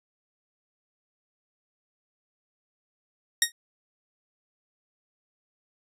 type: tone with exponential decay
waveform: 10% pulse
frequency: 1868 Hz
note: A#6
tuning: 3 cents sharp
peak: -6 dBFS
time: 3.42-3.52 s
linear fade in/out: 2 ms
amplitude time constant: 20 ms
effects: resampled to 32000 Hz